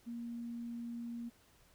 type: tone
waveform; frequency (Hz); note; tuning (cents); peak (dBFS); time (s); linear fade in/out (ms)
sine; 235.3; A#3; +16; -40; 0.06-1.3; 20
effects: pink hiss -67 dBFS RMS until 1.74 s